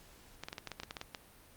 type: clicks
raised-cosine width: 0.2 ms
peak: -23 dBFS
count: 12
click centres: 0.436 / 0.485 / 0.529 / 0.582 / 0.673 / 0.717 / 0.8 / 0.834 / 0.909 / 0.968 / 1.014 / 1.148 s
effects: pink hiss -59 dBFS RMS until 1.56 s + Opus 48 kbps